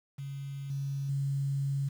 sine tone with level steps, 138.59 Hz, C#3, in tune, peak -36 / -31 / -28 dBFS, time 0.18-1.89 s, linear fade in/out 10 ms, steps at 0.7 / 1.09 s, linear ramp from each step 2 ms, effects 9-bit

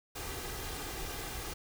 pink noise with comb filter, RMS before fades -40 dBFS, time 0.15-1.54 s, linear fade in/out 10 ms, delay 2.5 ms, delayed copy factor +0.5, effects none

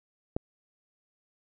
click, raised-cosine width 2 ms, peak -15 dBFS, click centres 0.365 s, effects none

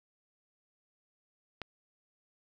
click, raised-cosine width 0.3 ms, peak -22 dBFS, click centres 1.617 s, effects none

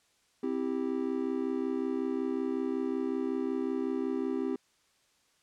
triangle chord, C major, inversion none, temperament just, 261.6 / 327 / 392.4 Hz, C4 / E4 / G4, 0 / -14 / +2 cents, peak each -31 / -33 / -32 dBFS, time 0.43-4.56 s, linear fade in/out 5 ms, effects white hiss -69 dBFS RMS until 5.42 s + low-pass 8000 Hz 12 dB/octave

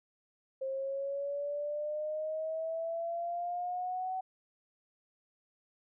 sine exponential sweep, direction up, 530 to 755 Hz, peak -33 dBFS, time 0.61-4.21 s, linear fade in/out 10 ms, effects none

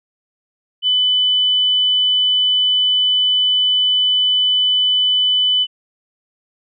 sine tone, 3000 Hz, F#7, 23 cents sharp, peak -12 dBFS, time 0.82-5.67 s, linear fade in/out 50 ms, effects none

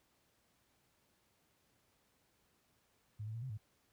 sine tone with pitch steps, 105.9 / 109.7 / 115.2 / 131.2 / 106.4 Hz, G#2 / A2 / A#2 / C3 / G#2, +34 / -5 / -20 / +5 / +42 cents, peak -40 dBFS, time 3.19-3.575 s, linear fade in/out 10 ms, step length 77 ms, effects pink hiss -75 dBFS RMS until 3.92 s + high-pass 60 Hz 12 dB/octave

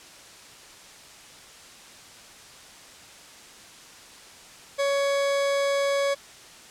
40% pulse tone, 559 Hz, C#5, 14 cents sharp, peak -21 dBFS, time 4.78-6.15 s, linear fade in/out 20 ms, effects white hiss -47 dBFS RMS until 6.7 s + low-pass 8000 Hz 12 dB/octave

